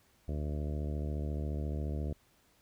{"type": "harmonic tone", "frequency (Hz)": 74.3, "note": "D2", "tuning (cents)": 21, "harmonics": [1, 2, 3, 4, 5, 6, 7, 8, 9], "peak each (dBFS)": [-34, -40, -44, -46, -48, -50, -51, -52, -53], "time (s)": [0.28, 2.13], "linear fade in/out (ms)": 5, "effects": ["pink hiss -68 dBFS RMS until 2.61 s"]}